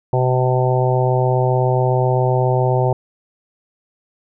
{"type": "harmonic tone", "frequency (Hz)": 127.4, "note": "C3", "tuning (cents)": -46, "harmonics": [1, 3, 4, 5, 6, 7], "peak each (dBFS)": [-16, -21, -22, -23, -24, -24], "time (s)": [0.13, 2.93], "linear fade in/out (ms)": 2, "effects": []}